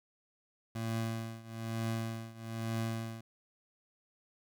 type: tone with tremolo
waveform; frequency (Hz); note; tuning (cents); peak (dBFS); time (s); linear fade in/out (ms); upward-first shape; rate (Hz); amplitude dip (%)
25% pulse; 113.3; A#2; -49; -28; 0.75-3.21; 5; triangle; 1.1; 90
effects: none